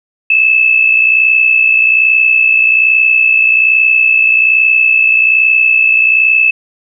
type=tone with amplitude modulation; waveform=sine; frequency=2613 Hz; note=E7; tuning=16 cents flat; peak=-3 dBFS; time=0.3-6.51 s; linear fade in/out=5 ms; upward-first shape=sine; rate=61.2 Hz; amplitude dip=60%; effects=none

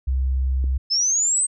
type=tone; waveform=sine; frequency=65.41 Hz; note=C2; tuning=in tune; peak=-18 dBFS; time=0.07-0.78 s; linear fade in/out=10 ms
type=click; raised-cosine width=3 ms; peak=-24 dBFS; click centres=0.641 s
type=linear sweep; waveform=sine; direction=up; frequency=5140 to 8372 Hz; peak=-17 dBFS; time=0.9-1.47 s; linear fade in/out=20 ms
effects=none

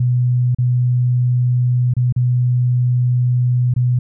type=tone with dropouts; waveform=sine; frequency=123.9 Hz; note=B2; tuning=6 cents sharp; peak=-12 dBFS; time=0-3.99 s; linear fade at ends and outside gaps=5 ms; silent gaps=0.548-0.585 / 1.938-1.966 / 2.125-2.162 / 3.739-3.762 s; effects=none

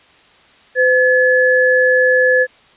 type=tone pair together; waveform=sine; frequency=509 / 1712.1 Hz; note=C5 / A6; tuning=-48 / -48 cents; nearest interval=octave + major sixth; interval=2100 cents; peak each=-12 dBFS; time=0.75-2.47 s; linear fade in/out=50 ms; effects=white hiss -48 dBFS RMS until 2.76 s + resampled to 8000 Hz

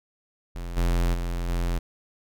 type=tone with level steps; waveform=square; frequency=43.23 Hz; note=F1; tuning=17 cents flat; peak=-32 / -21 / -27 / -24 dBFS; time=0.55-1.79 s; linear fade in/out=10 ms; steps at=0.76 / 1.13 / 1.48 s; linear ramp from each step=20 ms; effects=none

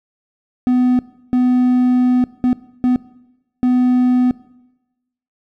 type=tone bursts at uneven times; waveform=triangle; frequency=250 Hz; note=B3; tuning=21 cents sharp; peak=-9 dBFS; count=5; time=0.67-0.99 / 1.33-2.24 / 2.44-2.53 / 2.84-2.96 / 3.63-4.31 s; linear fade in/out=0 ms; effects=noise-tail reverb RT60 1.0 s tail -20 dB re dry

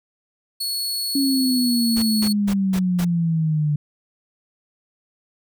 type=tone; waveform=sawtooth; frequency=4381 Hz; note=C#8; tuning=21 cents flat; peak=-20 dBFS; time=0.6-2.33 s; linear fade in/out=10 ms
type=exponential sweep; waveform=sine; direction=down; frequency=278.5 to 146.6 Hz; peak=-17 dBFS; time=1.15-3.76 s; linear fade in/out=5 ms
type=noise bursts; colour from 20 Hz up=pink; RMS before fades=-31 dBFS; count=5; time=1.96-3.05 s; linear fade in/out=10 ms; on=66 ms; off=190 ms
effects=none

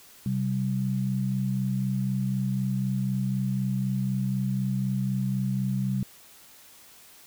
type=tone pair together; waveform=sine; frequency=130 / 193.99 Hz; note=C3 / G3; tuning=-11 / -18 cents; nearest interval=perfect fifth; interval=693 cents; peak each=-27 dBFS; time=0.26-6.03 s; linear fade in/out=2 ms; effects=white hiss -52 dBFS RMS until 7.26 s

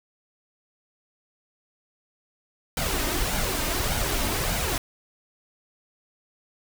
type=noise with flanger; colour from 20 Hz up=pink; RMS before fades=-26 dBFS; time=2.77-4.78 s; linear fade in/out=2 ms; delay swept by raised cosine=1.3 to 3.3 ms; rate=1.7 Hz; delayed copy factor=+0.55; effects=none

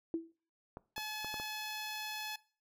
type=tone with exponential decay; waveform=sine; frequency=329.6 Hz; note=E4; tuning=in tune; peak=-29 dBFS; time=0.14-0.32 s; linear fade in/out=1 ms; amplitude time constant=37 ms
type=clicks; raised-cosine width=1 ms; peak=-30 dBFS; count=5; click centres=0.771 / 0.98 / 1.246 / 1.342 / 1.399 s
type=tone; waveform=10% pulse; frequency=856 Hz; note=A5; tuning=48 cents flat; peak=-31 dBFS; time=0.96-2.36 s; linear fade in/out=5 ms
effects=noise-tail reverb RT60 0.4 s tail -21 dB re dry

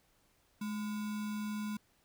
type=tone with sample-and-hold; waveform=sine; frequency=211.3 Hz; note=G#3; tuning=30 cents sharp; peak=-35 dBFS; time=0.61-1.77 s; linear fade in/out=5 ms; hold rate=1225 Hz; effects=pink hiss -71 dBFS RMS until 2.04 s

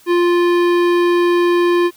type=tone with hard clipping; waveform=sine; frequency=349.2 Hz; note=F4; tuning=in tune; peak=-13 dBFS; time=0.06-1.91 s; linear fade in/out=50 ms; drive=16 dB; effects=white hiss -48 dBFS RMS until 1.96 s

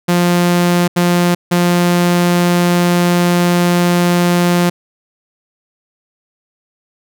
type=tone bursts at uneven times; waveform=sawtooth; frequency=175.4 Hz; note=F3; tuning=8 cents sharp; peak=-6 dBFS; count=3; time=0.08-0.88 / 0.96-1.35 / 1.51-4.7 s; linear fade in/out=10 ms; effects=none

